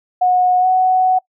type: tone with pitch glide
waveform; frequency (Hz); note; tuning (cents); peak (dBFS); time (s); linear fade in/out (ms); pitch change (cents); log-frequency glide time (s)
sine; 729 to 743.5; F#5 to F#5; -26 to +8; -10; 0.21-1.19; 10; +34; 0.6-0.66
effects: noise-tail reverb RT60 0.1 s tail -23 dB re dry